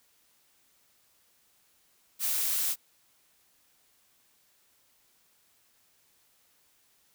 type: noise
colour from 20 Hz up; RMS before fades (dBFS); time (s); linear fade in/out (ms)
blue; -29; 2.19-2.76; 50
effects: white hiss -67 dBFS RMS until 7.14 s